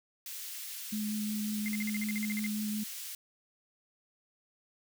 white high-pass noise, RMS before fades -42 dBFS, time 0.26-3.15 s, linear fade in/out 2 ms, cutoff 2300 Hz, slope 12 dB/octave
sine tone with vibrato, 211.8 Hz, G#3, 34 cents sharp, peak -32 dBFS, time 0.92-2.84 s, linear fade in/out 10 ms, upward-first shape triangle, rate 5.5 Hz, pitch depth 14 cents each way
sine tone bursts, 2093 Hz, C7, in tune, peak -35 dBFS, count 12, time 1.66-2.464 s, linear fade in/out 0 ms, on 23 ms, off 48 ms
effects none

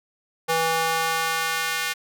square tone with high-pass filter sweep, 163.3 Hz, E3, 16 cents flat, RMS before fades -24 dBFS, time 0.48-1.94 s, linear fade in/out 20 ms, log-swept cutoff 610 to 1800 Hz, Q 1.2, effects none

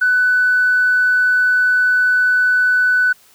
triangle tone with tanh clipping, 1495 Hz, F#6, 17 cents sharp, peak -11 dBFS, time 0.01-3.13 s, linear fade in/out 10 ms, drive 4 dB, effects white hiss -50 dBFS RMS until 3.34 s

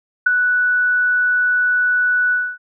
sine tone with ADSR envelope, 1480 Hz, F#6, in tune, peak -6 dBFS, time 0.26-2.58 s, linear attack 9 ms, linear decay 8 ms, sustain -7 dB, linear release 260 ms, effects none

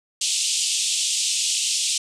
white band-pass noise, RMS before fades -23 dBFS, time 0.21-1.98 s, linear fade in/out 5 ms, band 2700 to 8800 Hz, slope 48 dB/octave, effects none

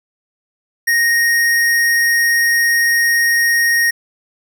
square tone, 1864.7 Hz, A#6, in tune, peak -12 dBFS, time 0.87-3.91 s, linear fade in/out 10 ms, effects none

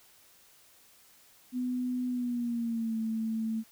sine tone with pitch glide, 250 to 222.7 Hz, B3 to A3, +21 to +21 cents, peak -29 dBFS, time 1.52-3.64 s, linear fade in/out 50 ms, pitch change -200 cents, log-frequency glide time 2.08-2.97 s, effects white hiss -60 dBFS RMS until 3.71 s

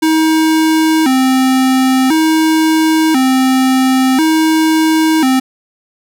square tone with vibrato, 287.8 Hz, D4, 35 cents flat, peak -9 dBFS, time 0.02-5.4 s, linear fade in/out 10 ms, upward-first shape square, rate 0.48 Hz, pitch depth 170 cents each way, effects none

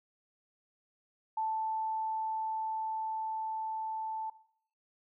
sine tone with level ramp, 880 Hz, A5, in tune, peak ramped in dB -30 to -34 dBFS, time 1.37-4.3 s, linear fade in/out 5 ms, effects noise-tail reverb RT60 0.6 s tail -17 dB re dry

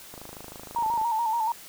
click train, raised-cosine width 1 ms, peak -27 dBFS, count 24, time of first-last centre 0.14-1.015 s, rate 26.3 Hz
sine tone with vibrato, 908 Hz, A#5, 46 cents flat, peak -23 dBFS, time 0.76-1.52 s, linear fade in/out 2 ms, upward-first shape square, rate 7 Hz, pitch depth 58 cents each way
effects white hiss -46 dBFS RMS until 1.68 s

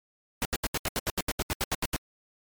pink noise bursts, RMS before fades -28 dBFS, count 15, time 0.42-1.963 s, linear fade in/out 0 ms, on 31 ms, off 77 ms, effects MP3 96 kbps

